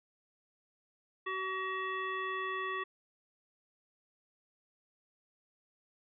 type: harmonic tone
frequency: 378.4 Hz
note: F#4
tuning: 39 cents sharp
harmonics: 1 / 3 / 5 / 7 / 9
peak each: -41 / -37 / -39 / -47 / -50 dBFS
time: 1.26-2.84 s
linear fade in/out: 10 ms
effects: none